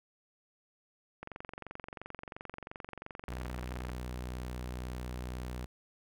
click train, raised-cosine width 0.5 ms, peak -27 dBFS, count 62, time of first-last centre 1.23-3.894 s, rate 22.9 Hz
sawtooth tone, 62 Hz, B1, 7 cents sharp, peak -34 dBFS, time 3.28-5.66 s, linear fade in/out 10 ms
effects none

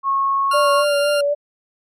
sine tone with pitch glide, 1093 to 1099.3 Hz, C#6 to C#6, -25 to -15 cents, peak -15 dBFS, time 0.03-0.85 s, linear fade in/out 50 ms, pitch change +10 cents, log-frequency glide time 0.17-0.49 s
20% pulse tone, 1396.9 Hz, F6, in tune, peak -16 dBFS, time 0.51-1.21 s, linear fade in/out 5 ms
sine tone with vibrato, 580 Hz, D5, 22 cents flat, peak -15 dBFS, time 0.53-1.35 s, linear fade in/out 20 ms, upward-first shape sine, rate 3.9 Hz, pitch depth 28 cents each way
effects MP3 64 kbps

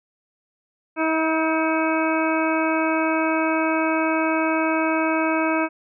harmonic tone with a mistuned harmonic, 320 Hz, D#4, 49 cents sharp, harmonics 1 / 2 / 3 / 4 / 5 / 7 / 8, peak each -22 / -25 / -27 / -28 / -29 / -30 / -31 dBFS, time 0.96-5.69 s, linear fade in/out 50 ms, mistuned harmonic 5, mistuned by -24 cents, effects none

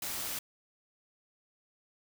white noise, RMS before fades -37 dBFS, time 0.02-0.39 s, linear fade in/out 5 ms, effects none

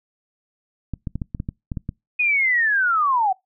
clicks, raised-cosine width 5 ms, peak -14 dBFS, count 10, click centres 0.937 / 1.072 / 1.156 / 1.218 / 1.348 / 1.401 / 1.489 / 1.718 / 1.772 / 1.891 s
sine linear sweep, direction down, 2500 to 731 Hz, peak -16 dBFS, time 2.19-3.33 s, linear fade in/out 10 ms
effects noise-tail reverb RT60 0.2 s tail -26 dB re dry

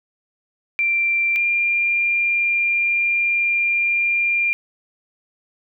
sine tone pair in turn, 2360 / 2393 Hz, D7 / D7, +8 / +32 cents, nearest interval unison, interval 24 cents, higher second, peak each -16 dBFS, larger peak neither, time 0.79-1.36 / 1.36-4.53 s, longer second, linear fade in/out 0 ms, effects none

